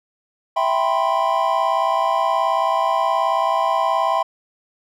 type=chord; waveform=triangle; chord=C major seventh; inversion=first; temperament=equal; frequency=659.3 / 784 / 987.8 / 1046.5 Hz; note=E5 / G5 / B5 / C6; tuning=0 / 0 / 0 / 0 cents; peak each=-20 dBFS; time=0.56-4.23 s; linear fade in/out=10 ms; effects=none